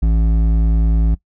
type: tone with hard clipping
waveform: triangle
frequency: 55 Hz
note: A1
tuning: in tune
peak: -13 dBFS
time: 0.02-1.15 s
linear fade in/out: 10 ms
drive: 13 dB
effects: noise-tail reverb RT60 0.1 s tail -19 dB re dry